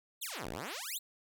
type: exponential two-way sweep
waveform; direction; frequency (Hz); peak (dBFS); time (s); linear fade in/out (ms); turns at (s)
5% pulse; down then up; 4339 to 46.77 to 4339; -28; 0.21-0.99; 20; 0.49
effects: none